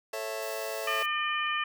sawtooth chord, A major, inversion none, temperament just, 440 / 550 / 660 Hz, A4 / C#5 / E5, 0 / -14 / +2 cents, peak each -34 / -34 / -32 dBFS, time 0.13-1.03 s, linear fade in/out 5 ms
blue noise, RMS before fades -46 dBFS, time 0.42-1.06 s, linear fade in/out 5 ms
harmonic tone, 603 Hz, D5, 46 cents sharp, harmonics 2 / 3 / 4 / 5, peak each -31 / -33 / -34 / -35 dBFS, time 0.87-1.64 s, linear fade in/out 5 ms
click, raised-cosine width 0.3 ms, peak -37 dBFS, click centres 1.47 s
effects none

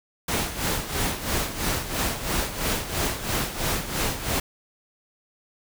pink noise with tremolo, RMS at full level -24 dBFS, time 0.28-4.4 s, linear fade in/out 5 ms, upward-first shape sine, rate 3 Hz, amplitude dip 70%, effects none

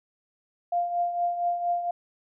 sine tone with tremolo, 698.5 Hz, F5, in tune, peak -21 dBFS, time 0.72-1.91 s, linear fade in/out 5 ms, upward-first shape triangle, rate 4.3 Hz, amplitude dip 65%, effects none

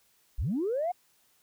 sine linear sweep, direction up, 30.57 to 740 Hz, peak -26 dBFS, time 0.38-0.92 s, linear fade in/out 10 ms, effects tanh soft clip ceiling -22 dBFS + white hiss -67 dBFS RMS until 1.42 s

